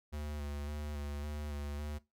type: tone with vibrato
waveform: square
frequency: 73.42 Hz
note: D2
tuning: in tune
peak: -39 dBFS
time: 0.12-1.99 s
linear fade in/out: 20 ms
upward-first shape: square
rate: 1.8 Hz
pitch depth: 24 cents each way
effects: noise-tail reverb RT60 0.2 s tail -18 dB re dry